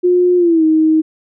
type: tone with pitch glide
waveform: sine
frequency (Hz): 357.9 to 315.2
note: F4 to D#4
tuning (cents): +42 to +23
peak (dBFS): -8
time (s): 0.03-1.02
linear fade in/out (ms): 20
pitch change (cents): -219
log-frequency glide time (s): 0.37-0.64
effects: none